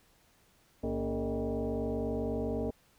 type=tone with frequency modulation; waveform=sine; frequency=110 Hz; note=A2; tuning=in tune; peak=-30 dBFS; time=0.83-2.71 s; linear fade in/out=10 ms; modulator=172 Hz; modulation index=3; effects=pink hiss -66 dBFS RMS until 2.98 s